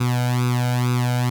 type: tone with flanger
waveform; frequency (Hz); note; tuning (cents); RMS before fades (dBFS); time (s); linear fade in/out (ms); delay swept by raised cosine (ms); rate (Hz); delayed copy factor
sawtooth; 123.47; B2; 0; -20; 0-1.3; 10; 0.8 to 1.34; 2.2; +0.85
effects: none